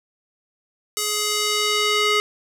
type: tone with band-pass filter sweep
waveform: square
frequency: 419.7 Hz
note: G#4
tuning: 18 cents sharp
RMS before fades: -21 dBFS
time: 0.97-2.2 s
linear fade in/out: 0 ms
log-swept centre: 8200 to 2500 Hz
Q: 0.86
effects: none